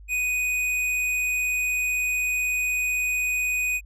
sine tone with hard clipping, 2489 Hz, D#7, in tune, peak -24 dBFS, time 0.08-3.81 s, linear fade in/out 50 ms, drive 10 dB, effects added 50 Hz sine -42 dBFS peak until 3.85 s

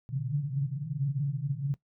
pink band-pass noise, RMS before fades -31 dBFS, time 0.09-1.74 s, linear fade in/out 0 ms, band 130 to 150 Hz, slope 96 dB/octave, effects noise-tail reverb RT60 0.1 s tail -19 dB re dry

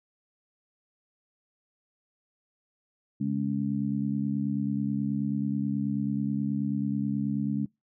harmonic tone, 69.3 Hz, C#2, in tune, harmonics 2 / 3 / 4, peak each -32 / -28 / -32 dBFS, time 3.2-7.66 s, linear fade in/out 10 ms, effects noise-tail reverb RT60 0.2 s tail -24 dB re dry

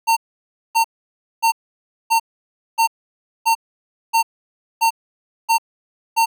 square tone bursts, 910 Hz, A#5, 42 cents flat, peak -13 dBFS, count 10, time 0.07-6.26 s, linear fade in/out 20 ms, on 97 ms, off 580 ms, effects none

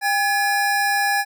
square tone pair together, 802.8 / 1701 Hz, G5 / G#6, +41 / +41 cents, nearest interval octave + minor second, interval 1300 cents, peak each -21 dBFS, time 0.01-1.25 s, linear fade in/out 50 ms, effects none

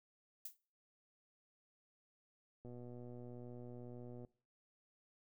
violet noise with exponential decay, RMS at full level -42 dBFS, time 0.45-0.57 s, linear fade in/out 5 ms, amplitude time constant 25 ms
click train, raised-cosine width 2 ms, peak -40 dBFS, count 196, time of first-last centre 2.65-4.248 s, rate 122 Hz
effects noise-tail reverb RT60 0.4 s tail -21 dB re dry

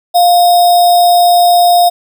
sine tone with sample-and-hold, 702 Hz, F5, 9 cents sharp, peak -4 dBFS, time 0.14-1.9 s, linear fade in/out 20 ms, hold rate 4410 Hz, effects none

